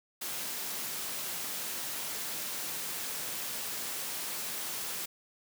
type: high-pass noise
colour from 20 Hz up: white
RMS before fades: -37 dBFS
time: 0.21-5.06 s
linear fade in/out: 10 ms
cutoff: 120 Hz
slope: 24 dB/octave
effects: none